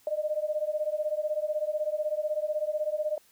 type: beating tone pair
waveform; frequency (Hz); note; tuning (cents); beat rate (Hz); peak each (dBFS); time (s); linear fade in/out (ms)
sine; 601 / 617; D5 / D#5; +40 / -15; 16; -30; 0.07-3.18; 2
effects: white hiss -62 dBFS RMS until 3.31 s